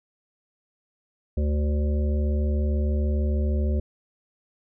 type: harmonic tone with a mistuned harmonic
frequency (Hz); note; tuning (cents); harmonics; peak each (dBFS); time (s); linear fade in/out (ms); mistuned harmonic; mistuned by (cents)
73.5; D2; +2; 1 / 3 / 5 / 7 / 8; -21 / -31 / -35 / -38 / -39; 1.37-3.8; 5; 5; +22
effects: none